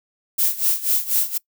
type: noise with tremolo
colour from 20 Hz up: violet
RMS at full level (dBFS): -17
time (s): 0.38-1.38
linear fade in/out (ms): 10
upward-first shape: sine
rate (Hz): 4.1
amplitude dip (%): 85
effects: noise-tail reverb RT60 0.1 s tail -23 dB re dry